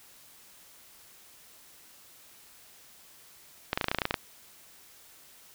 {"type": "clicks", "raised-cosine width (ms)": 0.3, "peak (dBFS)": -10, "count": 12, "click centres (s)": [3.731, 3.775, 3.812, 3.843, 3.884, 3.915, 3.947, 3.986, 4.018, 4.054, 4.109, 4.142], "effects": ["white hiss -55 dBFS RMS until 5.54 s"]}